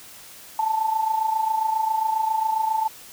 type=tone with amplitude modulation; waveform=sine; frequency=880 Hz; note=A5; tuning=in tune; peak=-17 dBFS; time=0.59-2.88 s; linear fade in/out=2 ms; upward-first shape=sine; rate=27.4 Hz; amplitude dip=65%; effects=white hiss -44 dBFS RMS until 3.12 s